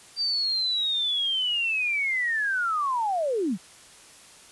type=linear sweep; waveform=sine; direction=down; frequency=4700 to 157.8 Hz; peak=-23 dBFS; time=0.16-3.58 s; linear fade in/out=50 ms; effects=white hiss -50 dBFS RMS until 4.51 s + resampled to 24000 Hz